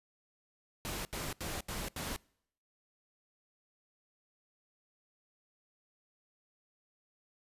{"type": "noise bursts", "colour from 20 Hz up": "pink", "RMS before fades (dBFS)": -39, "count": 5, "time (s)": [0.85, 2.162], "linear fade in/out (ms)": 0, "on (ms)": 200, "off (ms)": 78, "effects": ["noise-tail reverb RT60 0.7 s tail -26 dB re dry", "resampled to 32000 Hz"]}